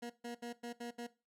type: tone bursts at uneven times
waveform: 20% pulse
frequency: 237.9 Hz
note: A#3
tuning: 35 cents sharp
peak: -37 dBFS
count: 6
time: 0.02-0.1 / 0.24-0.35 / 0.42-0.53 / 0.63-0.73 / 0.8-0.91 / 0.98-1.07 s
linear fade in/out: 10 ms
effects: noise-tail reverb RT60 0.3 s tail -18 dB re dry + low-pass 12000 Hz 12 dB/octave